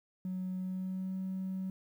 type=tone with pitch glide; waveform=triangle; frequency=185 to 188.67 Hz; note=F#3 to F#3; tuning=0 to +34 cents; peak=-31 dBFS; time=0.25-1.7 s; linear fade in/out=2 ms; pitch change=+34 cents; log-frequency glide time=0.57-1.17 s; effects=tanh soft clip ceiling -31 dBFS + 11-bit